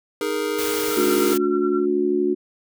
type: chord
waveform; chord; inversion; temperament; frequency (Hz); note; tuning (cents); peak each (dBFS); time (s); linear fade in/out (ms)
square; D# suspended fourth; none; just; 311.1 / 414.8 / 466.7; D#4 / G#4 / A#4; 0 / -2 / +2; -29 / -26 / -27; 0.21-1.34; 2
type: noise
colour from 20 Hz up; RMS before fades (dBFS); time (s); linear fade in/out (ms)
white; -29; 0.58-1.38; 10
type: tone with tremolo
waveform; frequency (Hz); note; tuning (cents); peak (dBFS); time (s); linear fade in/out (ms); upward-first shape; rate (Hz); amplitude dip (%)
sine; 1359; F6; -48; -26; 0.89-1.86; 50; triangle; 9.5; 90
type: harmonic tone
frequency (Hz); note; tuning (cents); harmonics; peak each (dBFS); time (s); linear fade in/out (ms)
72.4; D2; -24; 3 / 4 / 5; -28 / -23 / -19; 0.96-2.35; 20
effects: none